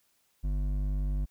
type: tone with hard clipping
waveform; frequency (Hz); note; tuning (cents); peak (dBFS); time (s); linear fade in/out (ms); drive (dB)
sine; 49.39; G1; +14; -29; 0.43-1.26; 20; 9
effects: white hiss -71 dBFS RMS until 1.3 s